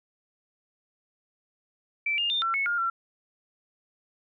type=tone with pitch steps; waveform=sine; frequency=2329 / 2822 / 3608 / 1349 / 2200 / 1414 / 1357 Hz; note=D7 / F7 / A7 / E6 / C#7 / F6 / E6; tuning=-15 / +17 / +43 / +40 / -14 / +21 / +50 cents; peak=-24 dBFS; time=2.06-2.9 s; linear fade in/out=5 ms; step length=120 ms; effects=none